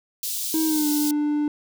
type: high-pass noise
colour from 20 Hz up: white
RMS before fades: -28 dBFS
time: 0.23-1.11 s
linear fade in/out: 2 ms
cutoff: 3600 Hz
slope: 24 dB/octave
type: tone with pitch glide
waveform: triangle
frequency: 317.8 to 296.5 Hz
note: D#4 to D4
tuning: +37 to +17 cents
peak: -18 dBFS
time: 0.54-1.48 s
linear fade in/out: 2 ms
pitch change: -120 cents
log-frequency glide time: 0.65-0.87 s
effects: none